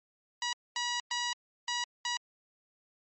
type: tone bursts at uneven times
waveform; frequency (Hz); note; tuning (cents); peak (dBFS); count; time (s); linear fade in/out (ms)
10% pulse; 967; B5; -37; -22; 5; 0.42-0.53 / 0.76-1 / 1.11-1.33 / 1.68-1.84 / 2.05-2.17; 2
effects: MP3 32 kbps